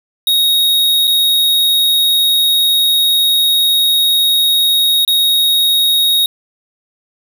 square tone with dropouts, 3758 Hz, A#7, 13 cents sharp, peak -10 dBFS, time 0.27-6.26 s, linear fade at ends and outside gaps 2 ms, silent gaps 1.072-1.076 / 5.05-5.077 s, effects none

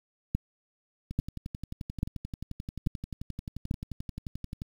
two click trains, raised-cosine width 5 ms, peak -14 / -24 dBFS, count 5 / 41, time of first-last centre 0.35-3.711 / 1.11-4.619 s, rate 1.19 / 11.4 Hz, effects 8-bit

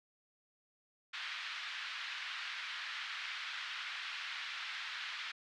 pink band-pass noise, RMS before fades -43 dBFS, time 1.13-5.32 s, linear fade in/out 10 ms, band 1400 to 4000 Hz, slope 24 dB/octave, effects none

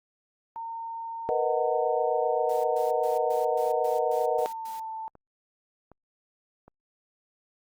sine tone with pitch glide, 914 to 887 Hz, A#5 to A5, -34 to +14 cents, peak -33 dBFS, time 0.56-5.08 s, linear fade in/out 0 ms, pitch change -52 cents, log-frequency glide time 4.27-4.91 s
sine chord, B major seventh, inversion third, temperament equal, 466.2 / 493.9 / 622.3 / 740 Hz, A#4 / B4 / D#5 / F#5, 0 / 0 / 0 / 0 cents, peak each -29 dBFS, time 1.29-4.46 s, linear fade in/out 0 ms
white noise bursts, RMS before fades -49 dBFS, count 9, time 2.49-4.8 s, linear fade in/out 5 ms, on 150 ms, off 120 ms
click train, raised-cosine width 1 ms, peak -36 dBFS, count 4, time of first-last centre 4.39-6.68 s, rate 1.31 Hz
effects Opus 48 kbps

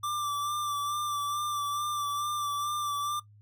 square tone with vibrato, 1175 Hz, D6, 1 cent sharp, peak -30 dBFS, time 0.03-3.2 s, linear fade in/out 10 ms, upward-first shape sine, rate 2.3 Hz, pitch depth 28 cents each way, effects noise-tail reverb RT60 0.1 s tail -17 dB re dry + added 104 Hz sine -53 dBFS peak until 3.41 s

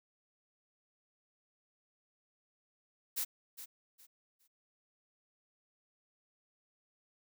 blue noise with echo, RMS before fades -35 dBFS, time 3.16-3.25 s, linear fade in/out 20 ms, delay 410 ms, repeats 3, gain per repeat -12 dB, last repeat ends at 4.48 s, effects none

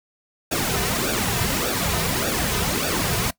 pink noise with flanger, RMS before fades -23 dBFS, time 0.51-3.31 s, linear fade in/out 10 ms, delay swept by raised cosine 0.96 to 3.66 ms, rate 1.7 Hz, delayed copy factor -0.8, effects noise-tail reverb RT60 0.1 s tail -20 dB re dry

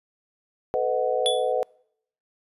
sine chord, B dominant seventh, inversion third, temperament equal with one note detuned, 440 / 502.2 / 622.3 / 740 Hz, A4 / B4 / D#5 / F#5, 0 / +29 / 0 / 0 cents, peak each -29 / -24 / -28 / -28 dBFS, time 0.74-1.63 s, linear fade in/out 0 ms
square tone with exponential decay, 3435 Hz, A7, 42 cents flat, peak -19 dBFS, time 1.26-1.52 s, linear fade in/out 0 ms, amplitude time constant 56 ms
effects noise-tail reverb RT60 0.7 s tail -26 dB re dry + resampled to 32000 Hz

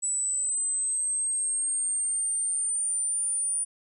sine exponential sweep, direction up, 7902 to 9410 Hz, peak -25 dBFS, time 0.02-3.65 s, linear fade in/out 20 ms, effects none

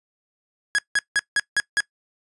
45% pulse tone bursts, 1664 Hz, G#6, 3 cents sharp, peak -17 dBFS, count 6, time 0.75-1.804 s, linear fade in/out 0 ms, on 34 ms, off 170 ms, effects noise-tail reverb RT60 0.1 s tail -21 dB re dry + resampled to 24000 Hz

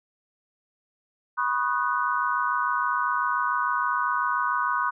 sine tone cluster, 982 / 1089 / 1235 / 1490 Hz, B5 / C#6 / D#6 / F#6, -10 / -31 / -13 / +12 cents, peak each -28 dBFS, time 1.37-4.91 s, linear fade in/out 20 ms, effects none

